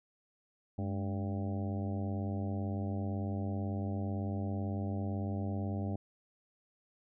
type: harmonic tone with a mistuned harmonic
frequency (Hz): 98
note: G2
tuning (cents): 0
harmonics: 1 / 2 / 3 / 4 / 5 / 6 / 7 / 8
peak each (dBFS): -35 / -38 / -43 / -48 / -51 / -48 / -49 / -50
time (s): 0.78-5.96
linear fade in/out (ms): 5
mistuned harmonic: 2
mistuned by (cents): +90
effects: none

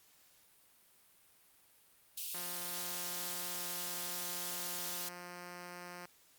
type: high-pass noise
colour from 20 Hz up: white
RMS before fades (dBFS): -41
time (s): 2.17-5.09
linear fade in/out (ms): 5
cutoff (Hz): 2700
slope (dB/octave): 48
type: tone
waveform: 5% pulse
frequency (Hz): 176.9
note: F3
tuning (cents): +23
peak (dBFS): -35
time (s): 2.34-6.06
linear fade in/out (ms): 5
effects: white hiss -66 dBFS RMS until 6.38 s + Opus 48 kbps

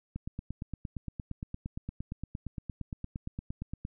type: click train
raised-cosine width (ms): 5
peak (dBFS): -24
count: 33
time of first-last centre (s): 0.16-3.851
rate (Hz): 8.67
effects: none

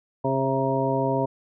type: harmonic tone with a mistuned harmonic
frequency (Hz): 134.5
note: C3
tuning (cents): +48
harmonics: 1 / 2 / 3 / 4 / 5 / 7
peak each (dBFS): -28 / -28 / -28 / -28 / -28 / -28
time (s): 0.24-1.26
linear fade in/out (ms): 10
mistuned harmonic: 5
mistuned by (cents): -19
effects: none

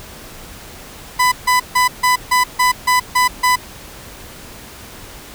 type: tone bursts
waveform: 30% pulse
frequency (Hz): 1000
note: B5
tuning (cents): +21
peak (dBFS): -8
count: 9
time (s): 1.19-3.56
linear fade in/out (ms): 10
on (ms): 130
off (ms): 150
effects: pink hiss -36 dBFS RMS until 5.34 s

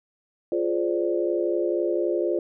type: chord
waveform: sine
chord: D half-diminished seventh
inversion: first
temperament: equal with one note detuned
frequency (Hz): 349.2 / 420.9 / 523.3 / 587.3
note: F4 / Ab4 / C5 / D5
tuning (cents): 0 / +23 / 0 / 0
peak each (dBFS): -24 / -29 / -29 / -29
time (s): 0.52-2.39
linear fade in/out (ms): 2
effects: none

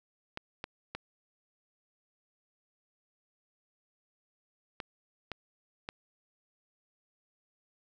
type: clicks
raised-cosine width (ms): 0.3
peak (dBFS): -21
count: 6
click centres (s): 0.374 / 0.641 / 0.95 / 4.802 / 5.317 / 5.889
effects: none

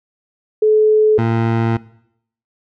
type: tone pair in turn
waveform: sine / 20% pulse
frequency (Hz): 430 / 114.29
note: A4 / A#2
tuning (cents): -40 / -34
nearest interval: octave + major seventh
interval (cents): 2294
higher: first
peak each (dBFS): -9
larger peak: neither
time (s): 0.62-1.18 / 1.18-1.77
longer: second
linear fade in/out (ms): 5
effects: noise-tail reverb RT60 0.7 s tail -19 dB re dry + low-pass 2000 Hz 12 dB/octave

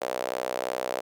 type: tone with high-pass filter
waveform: sawtooth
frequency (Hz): 62.9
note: B1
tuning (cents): +32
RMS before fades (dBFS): -31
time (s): 0.01-1.01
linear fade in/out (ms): 10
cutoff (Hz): 560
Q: 3.2
effects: none

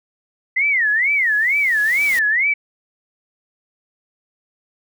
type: tone with vibrato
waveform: sine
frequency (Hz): 1975.5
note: B6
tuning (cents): 0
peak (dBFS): -14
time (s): 0.56-2.54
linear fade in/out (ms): 10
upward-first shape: sine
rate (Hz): 2.2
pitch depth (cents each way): 280
type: noise with exponential growth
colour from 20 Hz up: white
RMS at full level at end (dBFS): -29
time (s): 0.58-2.19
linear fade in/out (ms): 2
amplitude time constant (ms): 350
effects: none

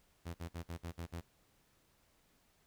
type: tone bursts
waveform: sawtooth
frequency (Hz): 84.8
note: E2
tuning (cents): +50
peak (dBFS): -37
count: 7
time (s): 0.25-1.213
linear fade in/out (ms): 20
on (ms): 93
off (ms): 52
effects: pink hiss -72 dBFS RMS until 2.66 s

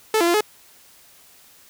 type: tone with pitch steps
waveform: sawtooth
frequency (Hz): 436.6 / 340.6 / 345.4 / 424.4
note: A4 / F4 / F4 / G#4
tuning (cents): -13 / -43 / -19 / +38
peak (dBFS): -12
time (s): 0.14-0.408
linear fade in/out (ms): 2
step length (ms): 67
effects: white hiss -51 dBFS RMS until 1.69 s

